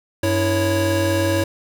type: tone cluster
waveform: square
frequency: 95.7 / 328.3 / 554 Hz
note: G2 / E4 / C#5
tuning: -41 / -7 / -1 cents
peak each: -22 dBFS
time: 0.23-1.44 s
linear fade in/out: 5 ms
effects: none